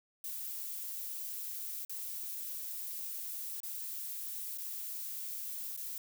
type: noise with dropouts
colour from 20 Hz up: violet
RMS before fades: -41 dBFS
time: 0.24-5.98 s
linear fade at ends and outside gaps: 2 ms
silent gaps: 1.85-1.895 / 3.603-3.632 / 4.576-4.582 / 5.765-5.774 s
effects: none